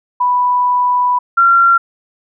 sine tone pair in turn, 987.8 / 1373.2 Hz, B5 / F6, 0 / -30 cents, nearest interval tritone, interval 570 cents, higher second, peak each -10 / -6 dBFS, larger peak second, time 0.2-1.19 / 1.37-1.78 s, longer first, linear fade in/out 10 ms, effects none

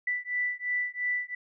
sine beating tone pair, 1975.5 / 1978.4 Hz, B6 / B6, 0 / +3 cents, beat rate 2.9 Hz, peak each -31 dBFS, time 0.07-1.35 s, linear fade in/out 5 ms, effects none

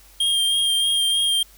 square tone with vibrato, 3211 Hz, G7, 41 cents sharp, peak -18 dBFS, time 0.2-1.43 s, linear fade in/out 5 ms, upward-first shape sine, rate 3.2 Hz, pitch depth 19 cents each way, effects added 48 Hz sine -51 dBFS peak until 1.57 s + white hiss -51 dBFS RMS until 1.57 s

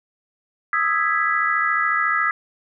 sine chord, E major seventh, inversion third, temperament equal, 1244.5 / 1318.5 / 1661.2 / 1975.5 Hz, D#6 / E6 / G#6 / B6, 0 / 0 / 0 / 0 cents, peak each -23 dBFS, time 0.73-2.31 s, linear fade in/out 2 ms, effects none

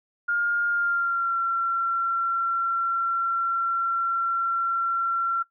sine tone with pitch glide, 1413 to 1361.7 Hz, F6 to F6, +20 to -44 cents, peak -21 dBFS, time 0.28-5.43 s, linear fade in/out 10 ms, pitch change -64 cents, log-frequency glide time 0.69-1.38 s, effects noise-tail reverb RT60 0.1 s tail -17 dB re dry

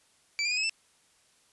25% pulse tone with pitch steps, 2326 / 2404 / 2484 / 2567 / 2653 Hz, D7 / D7 / D#7 / E7 / E7, -17 / +40 / -3 / -47 / +10 cents, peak -23 dBFS, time 0.39-0.695 s, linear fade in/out 0 ms, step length 61 ms, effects white hiss -65 dBFS RMS until 1.52 s + resampled to 24000 Hz

